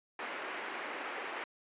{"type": "band-pass noise", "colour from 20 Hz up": "white", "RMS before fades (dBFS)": -41, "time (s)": [0.19, 1.44], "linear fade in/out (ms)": 2, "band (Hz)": [290, 2300], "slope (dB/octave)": 24, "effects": ["resampled to 8000 Hz"]}